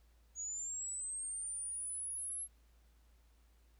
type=linear sweep; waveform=sine; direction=up; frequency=6670 to 11175 Hz; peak=-39 dBFS; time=0.35-2.48 s; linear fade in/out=50 ms; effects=added 57 Hz sine -64 dBFS peak until 3.79 s + pink hiss -75 dBFS RMS until 3.79 s